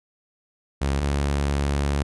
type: tone pair in turn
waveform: sawtooth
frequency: 69.3 / 70.88 Hz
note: C#2 / C#2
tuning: 0 / +39 cents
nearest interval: unison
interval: 39 cents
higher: second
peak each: -17 dBFS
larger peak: neither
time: 0.81-1.01 / 1.01-2.03 s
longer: second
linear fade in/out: 10 ms
effects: resampled to 24000 Hz